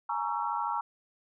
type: chord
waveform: sine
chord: A# half-diminished seventh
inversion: third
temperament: just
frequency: 839.1 / 932.3 / 1118.8 / 1342.6 Hz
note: G#5 / A#5 / C#6 / E6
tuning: +18 / 0 / +16 / +31 cents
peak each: -35 / -32 / -36 / -36 dBFS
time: 0.09-0.81 s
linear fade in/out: 5 ms
effects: none